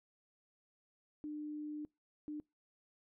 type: tone bursts at uneven times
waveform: sine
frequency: 300 Hz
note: D4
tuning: 37 cents sharp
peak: -40 dBFS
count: 2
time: 1.24-1.85 / 2.28-2.4 s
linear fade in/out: 0 ms
effects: noise-tail reverb RT60 0.2 s tail -25 dB re dry